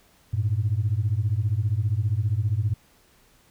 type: beating tone pair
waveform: sine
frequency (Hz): 98 / 113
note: G2 / A2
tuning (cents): 0 / +47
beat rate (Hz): 15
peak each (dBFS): -23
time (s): 0.33-2.74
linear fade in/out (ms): 10
effects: tanh soft clip ceiling -15 dBFS + pink hiss -59 dBFS RMS until 3.5 s